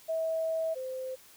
sine tone pair in turn, 647 / 518.3 Hz, E5 / C5, -32 / -16 cents, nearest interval major third, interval 384 cents, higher first, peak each -28 / -34 dBFS, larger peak first, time 0.08-0.75 / 0.75-1.16 s, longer first, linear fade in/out 20 ms, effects white hiss -56 dBFS RMS until 1.36 s

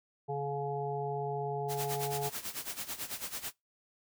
harmonic tone, 141.3 Hz, C#3, 34 cents sharp, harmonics 1 / 3 / 5 / 6, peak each -38 / -36 / -39 / -40 dBFS, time 0.28-2.3 s, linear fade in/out 20 ms
white noise with tremolo, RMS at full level -37 dBFS, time 1.68-3.53 s, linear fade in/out 50 ms, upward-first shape sine, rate 9.1 Hz, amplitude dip 80%
effects noise-tail reverb RT60 0.2 s tail -25 dB re dry

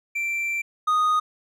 triangle tone pair in turn, 2349 / 1241 Hz, D7 / D#6, 0 / -5 cents, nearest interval major seventh, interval 1105 cents, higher first, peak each -22 / -16 dBFS, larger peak second, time 0.15-0.62 / 0.87-1.2 s, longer first, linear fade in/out 10 ms, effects none

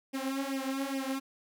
sawtooth tone with flanger, 270 Hz, C#4, 45 cents flat, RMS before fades -34 dBFS, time 0.13-1.2 s, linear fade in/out 20 ms, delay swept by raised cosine 0.36 to 4.56 ms, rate 2.4 Hz, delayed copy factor +0.9, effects none

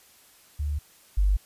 sine tone pair in turn, 73.42 / 49 Hz, D2 / G1, 0 / 0 cents, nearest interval perfect fifth, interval 700 cents, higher first, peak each -25 / -18 dBFS, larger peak second, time 0.59-0.79 / 1.17-1.37 s, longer neither, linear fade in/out 10 ms, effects white hiss -56 dBFS RMS until 1.45 s + resampled to 32000 Hz

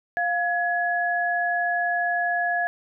sine tone pair together, 701.5 / 1686 Hz, F5 / G#6, +8 / +26 cents, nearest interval octave + minor third, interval 1518 cents, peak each -24 dBFS, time 0.17-2.67 s, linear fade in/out 0 ms, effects none

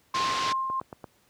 white low-pass noise, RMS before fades -32 dBFS, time 0.14-0.53 s, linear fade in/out 10 ms, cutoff 5000 Hz, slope 24 dB/octave
sine tone with tremolo, 1058 Hz, C6, 19 cents sharp, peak -24 dBFS, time 0.14-0.8 s, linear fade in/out 2 ms, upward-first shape triangle, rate 3.2 Hz, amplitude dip 40%
click train, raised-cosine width 1 ms, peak -24 dBFS, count 4, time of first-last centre 0.7-1.042 s, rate 8.77 Hz
effects pink hiss -64 dBFS RMS until 1.29 s + high-pass 80 Hz 12 dB/octave

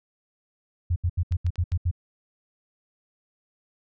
sine tone bursts, 87.31 Hz, F2, in tune, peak -20 dBFS, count 8, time 0.9-1.913 s, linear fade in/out 10 ms, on 61 ms, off 75 ms
clicks, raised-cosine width 0.2 ms, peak -27 dBFS, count 4, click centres 1.323 / 1.466 / 1.557 / 1.72 s
effects none

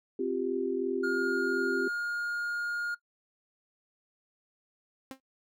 sine chord, C suspended fourth, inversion none, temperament equal, 261.6 / 349.2 / 392 Hz, C4 / F4 / G4, 0 / 0 / 0 cents, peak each -34 / -33 / -31 dBFS, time 0.19-1.88 s, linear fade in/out 5 ms
triangle tone, 1422 Hz, F6, 31 cents sharp, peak -28 dBFS, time 1.03-2.95 s, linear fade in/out 10 ms
sawtooth tone with exponential decay, 265.3 Hz, C4, 24 cents sharp, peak -32 dBFS, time 5.11-5.2 s, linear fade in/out 0 ms, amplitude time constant 19 ms
effects noise-tail reverb RT60 0.1 s tail -20 dB re dry

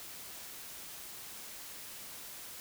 silence, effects white hiss -47 dBFS RMS until 2.6 s

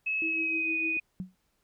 sine tone with pitch glide, 2582 to 2483 Hz, E7 to D#7, -37 to -4 cents, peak -27 dBFS, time 0.06-1 s, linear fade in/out 10 ms, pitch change -67 cents, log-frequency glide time 0.26-0.75 s
sine tone with tremolo, 325.3 Hz, E4, 23 cents flat, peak -32 dBFS, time 0.22-0.97 s, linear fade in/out 0 ms, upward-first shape triangle, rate 6.6 Hz, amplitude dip 70%
sine tone with exponential decay, 185 Hz, F#3, in tune, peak -29 dBFS, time 1.2-1.35 s, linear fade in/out 0 ms, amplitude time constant 31 ms
effects pink hiss -74 dBFS RMS until 1.63 s

